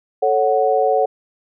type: chord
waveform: sine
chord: F# minor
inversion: first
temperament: equal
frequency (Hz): 440 / 554.4 / 740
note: A4 / C#5 / F#5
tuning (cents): 0 / 0 / 0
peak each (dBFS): -18 / -18 / -17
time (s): 0.22-1.06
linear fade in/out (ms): 10
effects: none